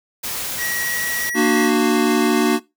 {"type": "noise", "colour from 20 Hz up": "white", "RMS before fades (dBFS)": -26, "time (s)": [0.23, 1.3], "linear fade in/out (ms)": 10}
{"type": "tone with pitch glide", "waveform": "square", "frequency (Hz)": [1912, 1923.1], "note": ["A#6", "B6"], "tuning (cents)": [43, -47], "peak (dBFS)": -23, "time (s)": [0.57, 1.71], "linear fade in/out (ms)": 50, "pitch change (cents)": 10, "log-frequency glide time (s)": [0.86, 1.29]}
{"type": "chord", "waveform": "square", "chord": "Bb augmented", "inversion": "none", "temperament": "equal with one note detuned", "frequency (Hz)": [233.1, 298.6, 370], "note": ["Bb3", "D4", "F#4"], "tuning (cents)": [0, 29, 0], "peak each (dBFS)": -19, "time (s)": [1.34, 2.6], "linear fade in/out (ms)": 50}
{"effects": ["noise-tail reverb RT60 0.2 s tail -19 dB re dry"]}